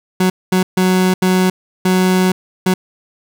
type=tone bursts at uneven times; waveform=30% pulse; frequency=185 Hz; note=F#3; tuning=in tune; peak=-8 dBFS; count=6; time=0.2-0.3 / 0.52-0.63 / 0.77-1.14 / 1.22-1.5 / 1.85-2.32 / 2.66-2.74 s; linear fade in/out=5 ms; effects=none